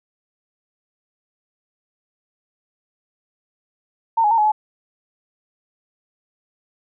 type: tone with pitch steps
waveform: sine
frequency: 910 / 837 / 914 / 847 / 855 Hz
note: A#5 / G#5 / A#5 / G#5 / A5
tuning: -42 / +13 / -34 / +34 / -50 cents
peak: -13 dBFS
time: 4.17-4.52 s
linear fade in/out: 10 ms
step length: 70 ms
effects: none